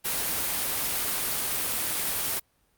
white noise, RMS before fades -28 dBFS, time 0.04-2.4 s, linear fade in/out 20 ms, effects pink hiss -68 dBFS RMS until 2.77 s + Opus 32 kbps

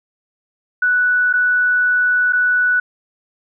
sine tone with dropouts, 1480 Hz, F#6, in tune, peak -12 dBFS, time 0.82-2.8 s, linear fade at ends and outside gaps 5 ms, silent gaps 1.329-1.336 / 2.325-2.331 s, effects none

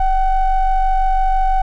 triangle ring-modulated tone, 370 Hz, F#4, in tune, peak -6 dBFS, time 0-1.62 s, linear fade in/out 5 ms, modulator 393 Hz, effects tanh soft clip ceiling -4 dBFS

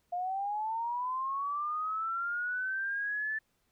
sine linear sweep, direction up, 698.5 to 1760 Hz, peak -31 dBFS, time 0.12-3.39 s, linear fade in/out 10 ms, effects pink hiss -75 dBFS RMS until 3.71 s

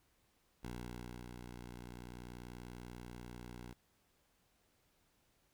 10% pulse tone with ADSR envelope, 60.4 Hz, B1, 38 cents flat, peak -35 dBFS, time 0.63-3.74 s, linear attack 11 ms, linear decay 630 ms, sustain -5 dB, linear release 17 ms, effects pink hiss -75 dBFS RMS until 5.53 s

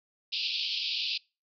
white band-pass noise, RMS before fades -32 dBFS, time 0.32-1.18 s, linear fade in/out 10 ms, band 2500 to 5000 Hz, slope 96 dB/octave, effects noise-tail reverb RT60 0.3 s tail -26 dB re dry

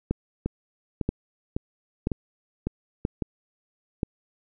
two click trains, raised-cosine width 3 ms, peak -13 / -11 dBFS, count 6 / 5, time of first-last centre 0.46-3.222 / 0.11-4.032 s, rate 1.81 / 1.02 Hz, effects none

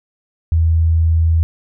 sine tone, 81.7 Hz, E2, 15 cents flat, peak -10 dBFS, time 0.52-1.43 s, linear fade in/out 0 ms, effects none

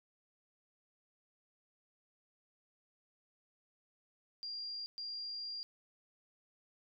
sine tone bursts at uneven times, 4781 Hz, D8, 30 cents sharp, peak -40 dBFS, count 2, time 4.43-4.86 / 4.98-5.63 s, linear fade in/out 0 ms, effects none

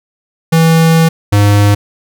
square tone pair in turn, 163.3 / 102.4 Hz, E3 / G#2, -16 / -24 cents, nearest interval minor sixth, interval 808 cents, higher first, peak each -6 dBFS, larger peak neither, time 0.52-1.09 / 1.32-1.75 s, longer first, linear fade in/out 10 ms, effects none

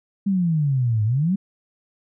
sine exponential two-way sweep, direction down then up, 203.2 to 103.83 to 203.2 Hz, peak -17 dBFS, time 0.26-1.36 s, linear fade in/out 10 ms, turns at 1.04 s, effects none

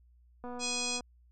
click train, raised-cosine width 1 ms, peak -30 dBFS, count 140, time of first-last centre 0.44-1.007 s, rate 245 Hz
harmonic tone, 832 Hz, G#5, 3 cents sharp, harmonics 3 / 4 / 5 / 6 / 7 / 8 / 9 / 10, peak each -38 / -41 / -41 / -39 / -40 / -44 / -41 / -44 dBFS, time 0.59-1.01 s, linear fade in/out 50 ms
effects added 60 Hz sine -59 dBFS peak until 1.31 s

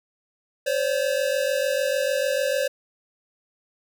square tone pair together, 523.3 / 570 Hz, C5 / C#5, 0 / +48 cents, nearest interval minor second, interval 148 cents, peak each -25 dBFS, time 0.66-2.68 s, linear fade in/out 10 ms, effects none

